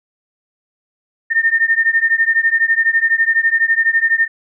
sine beating tone pair, 1813 / 1825 Hz, A#6 / A#6, -49 / -37 cents, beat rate 12 Hz, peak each -14 / -15 dBFS, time 1.3-4.28 s, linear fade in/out 20 ms, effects none

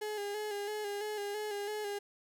35% pulse tone with vibrato, 415.3 Hz, G#4, in tune, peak -34 dBFS, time 0.01-1.99 s, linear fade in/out 10 ms, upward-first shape square, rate 3 Hz, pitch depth 37 cents each way, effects none

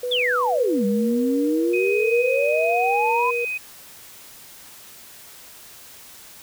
sine tone with pitch glide, 493.9 to 476 Hz, B4 to A#4, 0 to +36 cents, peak -23 dBFS, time 0.03-3.45 s, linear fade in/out 5 ms, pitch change -64 cents, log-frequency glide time 0.71-0.95 s
sine exponential two-way sweep, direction down then up, 3636 to 196.2 to 1025 Hz, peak -19 dBFS, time 0.11-3.31 s, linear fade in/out 10 ms, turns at 0.85 s
sine tone, 2509 Hz, D#7, 14 cents sharp, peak -24 dBFS, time 1.73-3.58 s, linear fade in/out 10 ms
effects white hiss -44 dBFS RMS until 6.42 s

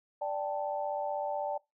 sine chord, D suspended fourth, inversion none, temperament equal, 587.3 / 784 / 880 Hz, D5 / G5 / A5, 0 / 0 / 0 cents, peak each -34 / -36 / -37 dBFS, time 0.21-1.58 s, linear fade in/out 10 ms, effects noise-tail reverb RT60 0.2 s tail -22 dB re dry

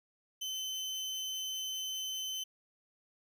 30% pulse tone, 3059 Hz, G7, 43 cents flat, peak -33 dBFS, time 0.41-2.44 s, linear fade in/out 10 ms, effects none

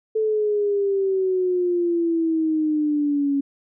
sine exponential sweep, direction down, 440 to 277.2 Hz, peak -18 dBFS, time 0.15-3.41 s, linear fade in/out 10 ms, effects none

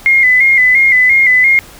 sine tone with vibrato, 2070 Hz, C7, 19 cents flat, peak -5 dBFS, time 0.06-1.59 s, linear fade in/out 0 ms, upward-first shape square, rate 2.9 Hz, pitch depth 54 cents each way, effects pink hiss -36 dBFS RMS until 1.79 s

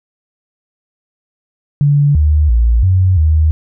sine tone with pitch steps, 144.2 / 75.6 / 57.7 / 92.9 / 78.2 Hz, D3 / D#2 / A#1 / F#2 / D#2, -31 / -49 / -17 / +7 / +9 cents, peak -7 dBFS, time 1.81-3.51 s, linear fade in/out 0 ms, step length 340 ms, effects none

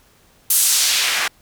white noise with band-pass filter sweep, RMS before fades -17 dBFS, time 0.5-1.28 s, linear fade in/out 5 ms, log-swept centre 12000 to 1500 Hz, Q 0.95, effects pink hiss -54 dBFS RMS until 1.41 s

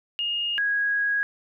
sine tone pair in turn, 2846 / 1651.6 Hz, F7 / G#6, +32 / -10 cents, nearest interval major sixth, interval 942 cents, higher first, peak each -24 / -21 dBFS, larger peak second, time 0.19-0.58 / 0.58-1.23 s, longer second, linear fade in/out 0 ms, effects none

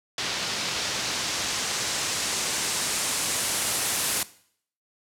white noise with low-pass filter sweep, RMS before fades -28 dBFS, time 0.18-4.23 s, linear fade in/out 2 ms, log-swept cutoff 4700 to 11000 Hz, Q 1.1, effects noise-tail reverb RT60 0.6 s tail -18 dB re dry + high-pass 80 Hz 12 dB/octave

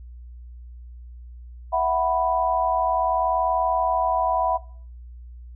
sine chord, E suspended second, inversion none, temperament equal, 659.3 / 740 / 987.8 Hz, E5 / F#5 / B5, 0 / 0 / 0 cents, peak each -23 dBFS, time 1.72-4.58 s, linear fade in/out 20 ms, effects noise-tail reverb RT60 0.5 s tail -20 dB re dry + added 60 Hz sine -38 dBFS peak until 5.55 s

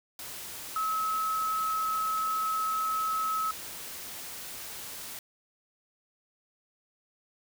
sine tone in noise, 1290 Hz, E6, 38 cents flat, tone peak -27 dBFS, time 0.76-3.51 s, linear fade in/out 2 ms, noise white, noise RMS -41 dBFS, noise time 0.19-5.19 s, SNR +11 dB, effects none

